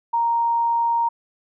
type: tone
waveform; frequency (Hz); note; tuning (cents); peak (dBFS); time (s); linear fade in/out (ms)
sine; 932.3; A#5; 0; -17; 0.13-1.09; 10
effects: none